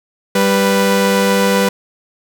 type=tone pair together; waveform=sawtooth; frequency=196 / 493.9 Hz; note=G3 / B4; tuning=0 / 0 cents; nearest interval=octave + major third; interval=1600 cents; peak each=-10 dBFS; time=0.35-1.69 s; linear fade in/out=5 ms; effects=none